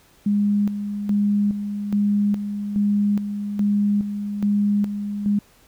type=tone with tremolo; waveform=sine; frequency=204.8 Hz; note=G#3; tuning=24 cents flat; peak=-16 dBFS; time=0.26-5.39 s; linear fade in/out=5 ms; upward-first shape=square; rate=1.2 Hz; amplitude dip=60%; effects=pink hiss -55 dBFS RMS until 5.67 s